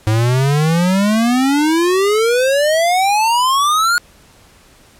square exponential sweep, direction up, 106.4 to 1452 Hz, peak -12 dBFS, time 0.07-3.98 s, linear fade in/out 0 ms, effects pink hiss -47 dBFS RMS until 4.99 s + low-pass 12000 Hz 12 dB/octave

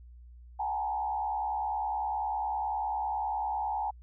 sine tone with frequency modulation, 838 Hz, G#5, 15 cents sharp, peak -29 dBFS, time 0.59-3.91 s, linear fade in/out 10 ms, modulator 69.9 Hz, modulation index 1.1, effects added 60 Hz sine -48 dBFS peak until 4.02 s

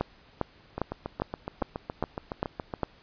two click trains, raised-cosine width 1 ms, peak -12 / -18 dBFS, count 8 / 15, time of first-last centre 0.01-2.833 / 0.78-2.738 s, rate 2.48 / 7.15 Hz, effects pink hiss -57 dBFS RMS until 3.02 s + resampled to 11025 Hz

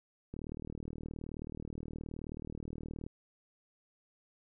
click train, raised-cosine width 3 ms, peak -29 dBFS, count 107, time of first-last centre 0.34-3.065 s, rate 38.9 Hz, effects none

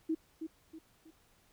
sine tone with echo, 320.5 Hz, E4, 49 cents flat, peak -29 dBFS, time 0.09-0.15 s, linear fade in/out 10 ms, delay 320 ms, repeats 3, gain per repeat -8 dB, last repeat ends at 1.11 s, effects pink hiss -68 dBFS RMS until 1.52 s

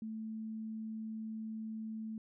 sine tone, 220 Hz, A3, in tune, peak -39 dBFS, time 0.02-2.18 s, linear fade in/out 2 ms, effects none

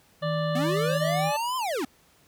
sine tone, 158.9 Hz, D#3, 37 cents sharp, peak -27 dBFS, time 0.21-1.32 s, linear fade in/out 50 ms
harmonic tone, 587.3 Hz, D5, in tune, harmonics 1 / 2 / 3 / 5 / 6 / 7, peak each -28 / -34 / -38 / -42 / -44 / -45 dBFS, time 0.22-1.37 s, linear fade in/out 10 ms
square linear two-way sweep, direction up then down, 233.1 to 1046.5 to 233.1 Hz, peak -27 dBFS, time 0.55-1.85 s, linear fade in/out 5 ms, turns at 1.57 s
effects pink hiss -60 dBFS RMS until 2.27 s + high-pass 60 Hz 12 dB/octave

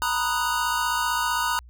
square chord, B major seventh, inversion third, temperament equal, 932.3 / 987.8 / 1244.5 / 1480 Hz, A#5 / B5 / D#6 / F#6, 0 / 0 / 0 / 0 cents, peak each -29 dBFS, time 0.02-1.59 s, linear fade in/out 0 ms, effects added 60 Hz sine -44 dBFS peak until 1.69 s

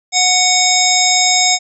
harmonic tone with a mistuned harmonic, 743 Hz, F#5, 7 cents sharp, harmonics 1 / 3 / 5 / 7 / 9 / 10, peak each -17 / -17 / -17 / -17 / -17 / -17 dBFS, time 0.12-1.59 s, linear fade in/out 50 ms, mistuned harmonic 1, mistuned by -28 cents, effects none

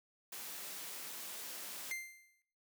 white noise, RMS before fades -46 dBFS, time 0.32-1.92 s, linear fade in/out 5 ms
45% pulse tone with exponential decay, 2093 Hz, C7, in tune, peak -36 dBFS, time 1.91-2.42 s, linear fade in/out 1 ms, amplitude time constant 110 ms
effects noise-tail reverb RT60 0.6 s tail -19 dB re dry + high-pass 200 Hz 12 dB/octave

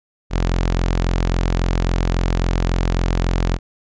sawtooth tone, 43.65 Hz, F1, in tune, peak -12 dBFS, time 0.3-3.59 s, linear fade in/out 50 ms, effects resampled to 16000 Hz

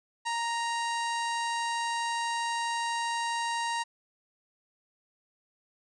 harmonic tone with a mistuned harmonic, 932.3 Hz, A#5, in tune, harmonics 1 / 2 / 3 / 4 / 5 / 6 / 7 / 8 / 9 / 10, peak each -30 / -36 / -40 / -42 / -44 / -46 / -47 / -48 / -49 / -50 dBFS, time 0.25-3.84 s, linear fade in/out 20 ms, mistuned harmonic 4, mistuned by +54 cents, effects none

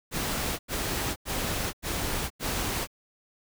pink noise bursts, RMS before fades -30 dBFS, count 5, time 0.11-2.874 s, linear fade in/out 50 ms, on 480 ms, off 91 ms, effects none

